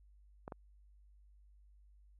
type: clicks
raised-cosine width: 1 ms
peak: -30 dBFS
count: 2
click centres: 0.479 / 0.522 s
effects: added 50 Hz sine -60 dBFS peak until 2.19 s